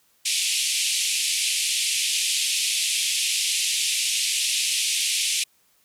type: band-pass noise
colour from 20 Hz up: pink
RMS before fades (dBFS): -24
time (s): 0.25-5.44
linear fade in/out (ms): 10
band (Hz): 2400 to 11000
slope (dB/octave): 48
effects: white hiss -63 dBFS RMS until 5.84 s